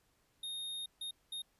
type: tone bursts at uneven times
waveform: square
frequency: 3700 Hz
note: A#7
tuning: 14 cents flat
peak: -40 dBFS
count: 3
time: 0.43-0.86 / 1.01-1.11 / 1.32-1.42 s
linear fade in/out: 5 ms
effects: pink hiss -74 dBFS RMS until 1.59 s + resampled to 32000 Hz